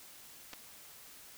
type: clicks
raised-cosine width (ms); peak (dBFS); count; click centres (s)
0.2; -28; 2; 0.532 / 0.536
effects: white hiss -54 dBFS RMS until 1.37 s